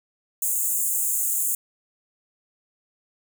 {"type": "high-pass noise", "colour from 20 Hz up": "pink", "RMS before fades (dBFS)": -24, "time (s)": [0.42, 1.55], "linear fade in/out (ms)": 2, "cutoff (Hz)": 6800, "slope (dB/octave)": 96, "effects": []}